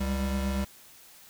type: tone pair together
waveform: square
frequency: 68.08 / 195.8 Hz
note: C#2 / G3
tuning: -31 / -2 cents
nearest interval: octave + tritone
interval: 1829 cents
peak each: -30 / -31 dBFS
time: 0-0.65 s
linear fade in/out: 10 ms
effects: white hiss -53 dBFS RMS until 1.29 s